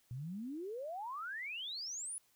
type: exponential sweep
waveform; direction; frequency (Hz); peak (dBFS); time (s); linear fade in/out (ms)
sine; up; 116.54 to 10548; -40; 0.11-2.18; 0
effects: white hiss -72 dBFS RMS until 2.35 s